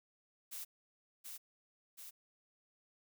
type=noise with echo; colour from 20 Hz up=blue; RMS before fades=-45 dBFS; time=0.51-0.65 s; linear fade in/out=20 ms; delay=730 ms; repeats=2; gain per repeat=-3 dB; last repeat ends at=2.11 s; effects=none